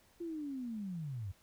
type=linear sweep; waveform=sine; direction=down; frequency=348.4 to 87.31 Hz; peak=-38 dBFS; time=0.2-1.32 s; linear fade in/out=10 ms; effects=pink hiss -67 dBFS RMS until 1.42 s